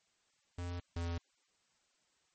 square tone pair in turn, 87.7 / 85.2 Hz, F2 / F2, +8 / -42 cents, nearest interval minor second, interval 50 cents, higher first, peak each -39 / -36 dBFS, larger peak second, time 0.58-0.8 / 0.96-1.18 s, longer neither, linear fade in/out 5 ms, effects white hiss -75 dBFS RMS until 2.34 s + MP3 32 kbps

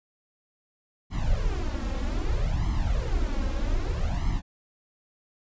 brown noise with flanger, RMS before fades -26 dBFS, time 1.1-4.42 s, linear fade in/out 50 ms, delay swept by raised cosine 0.96 to 3.76 ms, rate 0.63 Hz, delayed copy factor +0.95, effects resampled to 16000 Hz

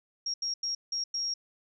sine tone bursts at uneven times, 5588 Hz, F8, in tune, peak -29 dBFS, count 5, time 0.26-0.34 / 0.42-0.54 / 0.63-0.75 / 0.92-1.04 / 1.14-1.34 s, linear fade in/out 5 ms, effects none

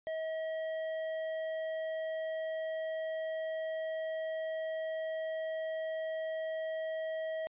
triangle tone with tanh clipping, 639 Hz, D#5, 46 cents sharp, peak -36 dBFS, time 0.07-7.47 s, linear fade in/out 0 ms, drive 14 dB, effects resampled to 8000 Hz

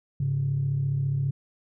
sine tone pair together, 103.83 / 138.59 Hz, G#2 / C#3, 0 / 0 cents, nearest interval perfect fourth, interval 500 cents, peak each -30 / -23 dBFS, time 0.2-1.31 s, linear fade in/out 5 ms, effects tanh soft clip ceiling -17 dBFS

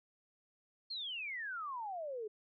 sine exponential sweep, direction down, 4362 to 411 Hz, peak -39 dBFS, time 0.9-2.28 s, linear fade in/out 10 ms, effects none

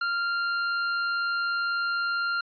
45% pulse tone, 1391 Hz, F6, 7 cents flat, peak -25 dBFS, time 0.01-2.41 s, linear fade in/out 5 ms, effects resampled to 11025 Hz

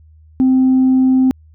sine tone, 260 Hz, C4, 11 cents flat, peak -7 dBFS, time 0.4-1.31 s, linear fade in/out 0 ms, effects tanh soft clip ceiling -6 dBFS + added 78 Hz sine -42 dBFS peak until 1.54 s

